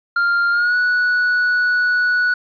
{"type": "tone with pitch glide", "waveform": "triangle", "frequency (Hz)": [1396.9, 1472.3], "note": ["F6", "F#6"], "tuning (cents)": [0, -9], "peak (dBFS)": -12, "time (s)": [0.16, 2.34], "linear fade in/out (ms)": 5, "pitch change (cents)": 91, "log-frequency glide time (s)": [0.51, 0.76], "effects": ["resampled to 11025 Hz", "9-bit"]}